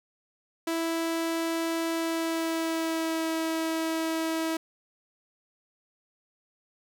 sawtooth tone with pitch glide, 329.6 to 323.8 Hz, E4 to E4, 0 to -31 cents, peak -23 dBFS, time 0.67-4.57 s, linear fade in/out 5 ms, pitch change -31 cents, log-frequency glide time 1.9-3.29 s, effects none

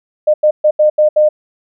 sine tone bursts at uneven times, 608 Hz, D#5, 40 cents flat, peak -6 dBFS, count 6, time 0.27-0.34 / 0.43-0.51 / 0.64-0.71 / 0.79-0.9 / 0.98-1.09 / 1.16-1.29 s, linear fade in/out 10 ms, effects none

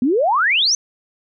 sine exponential sweep, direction up, 233.1 to 6340 Hz, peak -13 dBFS, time 0.02-0.75 s, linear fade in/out 2 ms, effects none

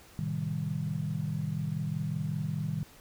sine chord, A half-diminished seventh, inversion none, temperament equal, 110 / 130.81 / 155.56 / 196 Hz, A2 / C3 / Eb3 / G3, 0 / 0 / 0 / 0 cents, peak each -38 / -38 / -32 / -38 dBFS, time 0.19-2.83 s, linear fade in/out 0 ms, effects pink hiss -55 dBFS RMS until 3 s

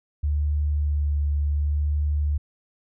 sine tone with vibrato, 73.42 Hz, D2, in tune, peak -20 dBFS, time 0.23-2.38 s, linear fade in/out 10 ms, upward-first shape sine, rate 0.7 Hz, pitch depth 15 cents each way, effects none

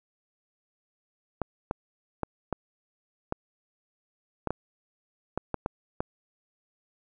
clicks, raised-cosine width 1 ms, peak -14 dBFS, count 11, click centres 1.417 / 1.711 / 2.233 / 2.527 / 3.324 / 4.473 / 4.506 / 5.376 / 5.543 / 5.661 / 6.005 s, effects none

